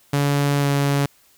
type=tone with pitch glide; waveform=sawtooth; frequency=142.6 to 141.21 Hz; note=C#3 to C#3; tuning=+49 to +32 cents; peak=-13 dBFS; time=0.13-1.06 s; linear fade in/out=5 ms; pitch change=-17 cents; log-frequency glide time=0.6-0.67 s; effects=white hiss -56 dBFS RMS until 1.37 s